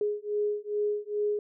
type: beating tone pair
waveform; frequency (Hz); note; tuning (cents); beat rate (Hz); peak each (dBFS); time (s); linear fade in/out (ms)
sine; 415.3 / 417.7; G#4 / G#4; 0 / +10; 2.4; -30; 0.01-1.39; 2
effects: none